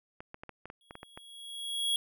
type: clicks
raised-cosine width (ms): 0.5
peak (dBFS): -28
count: 10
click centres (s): 0.205 / 0.344 / 0.435 / 0.493 / 0.656 / 0.701 / 0.909 / 0.954 / 1.031 / 1.175
type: tone with exponential growth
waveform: square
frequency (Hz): 3322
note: G#7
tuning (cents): 0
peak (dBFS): -26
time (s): 0.81-1.96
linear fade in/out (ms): 1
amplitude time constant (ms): 250
effects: none